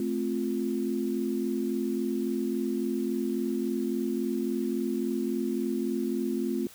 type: chord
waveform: sine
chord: F major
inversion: first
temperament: just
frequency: 218.3 / 261.9 / 349.2 Hz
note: A3 / C4 / F4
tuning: -13 / +2 / 0 cents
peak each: -31 dBFS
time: 0-6.67 s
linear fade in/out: 2 ms
effects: white hiss -51 dBFS RMS until 6.74 s